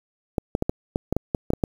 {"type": "clicks", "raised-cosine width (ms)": 2, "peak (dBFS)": -8, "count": 11, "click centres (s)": [0.382, 0.551, 0.624, 0.695, 0.959, 1.126, 1.166, 1.348, 1.504, 1.535, 1.638], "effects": ["7-bit"]}